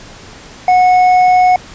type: tone with hard clipping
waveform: triangle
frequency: 732 Hz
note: F#5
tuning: 19 cents flat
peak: -7 dBFS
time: 0.68-1.56 s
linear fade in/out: 2 ms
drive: 8 dB
effects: pink hiss -35 dBFS RMS until 1.74 s + resampled to 16000 Hz

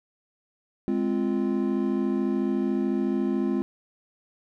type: chord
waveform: triangle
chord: F minor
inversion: first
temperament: equal with one note detuned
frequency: 207.7 / 261.6 / 346 Hz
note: Ab3 / C4 / F4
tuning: 0 / 0 / -16 cents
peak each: -25 / -25 / -26 dBFS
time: 0.88-3.62 s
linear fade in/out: 0 ms
effects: none

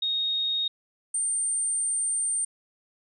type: tone pair in turn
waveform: sine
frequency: 3729 / 8869 Hz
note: A#7 / C#9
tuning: 0 / 0 cents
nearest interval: octave + minor third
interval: 1500 cents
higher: second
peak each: -24 dBFS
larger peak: neither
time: 0.02-0.68 / 1.14-2.45 s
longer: second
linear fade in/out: 5 ms
effects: none

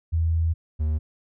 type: tone pair in turn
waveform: sine / triangle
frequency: 82 / 76.99 Hz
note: E2 / D#2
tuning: -9 / -18 cents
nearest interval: minor second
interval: 109 cents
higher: first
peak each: -19 dBFS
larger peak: neither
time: 0.12-0.54 / 0.79-0.99 s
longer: first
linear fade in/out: 20 ms
effects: none

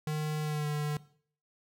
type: tone with pitch glide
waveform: square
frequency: 152.9 to 148.98 Hz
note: D#3 to D3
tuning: -30 to +25 cents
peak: -31 dBFS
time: 0.07-0.97 s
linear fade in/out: 2 ms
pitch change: -45 cents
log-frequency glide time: 0.42-0.67 s
effects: noise-tail reverb RT60 0.5 s tail -17 dB re dry

